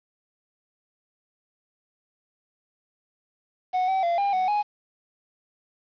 triangle tone with pitch steps, 737 / 764 / 686 / 802 / 744 / 832 Hz, F#5 / G5 / F5 / G5 / F#5 / G#5, -7 / -45 / -31 / +39 / +9 / +3 cents, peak -19 dBFS, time 3.73-4.63 s, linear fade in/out 20 ms, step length 150 ms, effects resampled to 11025 Hz + 8-bit

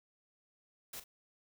white noise with echo, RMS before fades -45 dBFS, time 0.93-1 s, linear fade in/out 5 ms, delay 40 ms, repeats 1, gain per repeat -12 dB, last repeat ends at 1.04 s, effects none

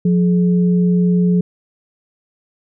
sine tone pair together, 177.87 / 424.2 Hz, F3 / G#4, +32 / +37 cents, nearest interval octave + minor third, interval 1505 cents, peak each -11 / -22 dBFS, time 0.05-1.41 s, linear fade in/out 5 ms, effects none

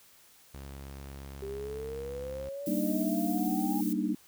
sawtooth tone, 68.6 Hz, C#2, 17 cents flat, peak -38 dBFS, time 0.54-2.49 s, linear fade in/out 5 ms
sine exponential sweep, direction up, 392 to 818 Hz, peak -36 dBFS, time 1.42-3.81 s, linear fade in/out 5 ms
violet noise, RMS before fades -41 dBFS, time 2.66-3.93 s, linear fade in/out 2 ms
sine chord, Eb major seventh, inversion first, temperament equal, 196 / 233.1 / 293.7 / 311.1 Hz, G3 / Bb3 / D4 / Eb4, 0 / 0 / 0 / 0 cents, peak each -33 dBFS, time 2.67-4.15 s, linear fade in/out 5 ms
effects white hiss -59 dBFS RMS until 4.27 s

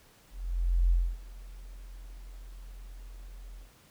sine tone with ADSR envelope, 43.46 Hz, F1, 8 cents flat, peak -20 dBFS, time 0.3-3.71 s, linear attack 610 ms, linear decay 260 ms, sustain -22 dB, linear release 120 ms, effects pink hiss -60 dBFS RMS until 3.9 s

